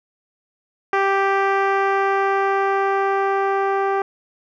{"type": "tone with low-pass filter sweep", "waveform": "10% pulse", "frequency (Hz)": 392, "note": "G4", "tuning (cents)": 0, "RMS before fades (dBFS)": -19, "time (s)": [0.93, 4.02], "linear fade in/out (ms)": 2, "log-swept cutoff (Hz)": [1800, 1000], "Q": 0.74, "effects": []}